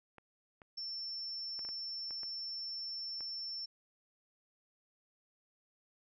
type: clicks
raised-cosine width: 0.5 ms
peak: -38 dBFS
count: 8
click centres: 0.183 / 0.618 / 1.592 / 1.65 / 1.689 / 2.108 / 2.233 / 3.207 s
type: tone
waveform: sine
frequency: 5390 Hz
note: E8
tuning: 38 cents sharp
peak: -39 dBFS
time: 0.77-3.66 s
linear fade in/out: 10 ms
effects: none